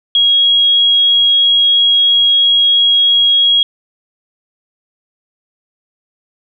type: tone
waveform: sine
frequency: 3299 Hz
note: G#7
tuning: 12 cents flat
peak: -7 dBFS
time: 0.15-3.63 s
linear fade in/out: 2 ms
effects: none